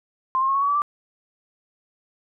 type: tone with pitch steps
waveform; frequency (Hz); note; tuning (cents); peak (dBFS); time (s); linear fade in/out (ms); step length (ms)
sine; 1046.5 / 1066.6 / 1087.2 / 1108.1 / 1129.4 / 1151.1 / 1173.3; C6 / C6 / C#6 / C#6 / C#6 / D6 / D6; 0 / +33 / -34 / -1 / +32 / -35 / -2; -18; 0.35-0.819; 0; 67
effects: none